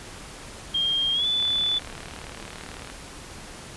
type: tone with pitch glide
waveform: sine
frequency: 3212 to 3483 Hz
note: G7 to A7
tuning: +41 to -18 cents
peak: -21 dBFS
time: 0.74-1.79 s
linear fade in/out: 10 ms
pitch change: +141 cents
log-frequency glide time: 1.13-1.26 s
type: click train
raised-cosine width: 0.3 ms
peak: -22 dBFS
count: 58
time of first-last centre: 1.4-2.9 s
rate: 38 Hz
effects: pink hiss -41 dBFS RMS until 3.76 s + resampled to 24000 Hz